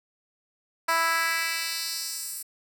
10% pulse tone with high-pass filter sweep, 329.6 Hz, E4, in tune, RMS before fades -28 dBFS, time 0.88-2.43 s, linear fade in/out 10 ms, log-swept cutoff 930 to 9900 Hz, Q 1.4, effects none

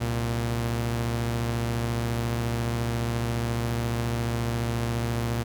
sawtooth tone pair together, 65.9 / 117.42 Hz, C2 / A#2, +13 / +13 cents, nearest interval minor seventh, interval 1000 cents, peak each -29 / -22 dBFS, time 0-5.44 s, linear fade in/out 20 ms, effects none

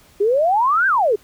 sine exponential two-way sweep, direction up then down, 388.5 to 1618 to 388.5 Hz, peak -13 dBFS, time 0.2-1.16 s, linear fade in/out 10 ms, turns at 0.87 s, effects pink hiss -51 dBFS RMS until 1.23 s

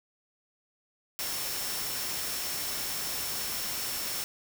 sine tone in noise, 5420 Hz, E8, 47 cents sharp, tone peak -40 dBFS, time 1.19-4.24 s, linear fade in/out 0 ms, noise white, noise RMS -34 dBFS, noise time 1.19-4.24 s, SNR -9 dB, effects none

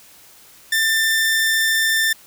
sawtooth tone, 1786 Hz, A6, 25 cents sharp, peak -12 dBFS, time 0.72-2.13 s, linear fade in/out 5 ms, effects white hiss -47 dBFS RMS until 2.26 s

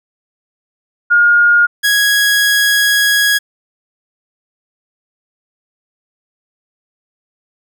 sine / sawtooth tone pair in turn, 1424 / 1660.2 Hz, F6 / G#6, +33 / -1 cents, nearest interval minor third, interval 266 cents, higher second, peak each -6 dBFS, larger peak neither, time 1.1-1.67 / 1.83-3.39 s, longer second, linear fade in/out 20 ms, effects none

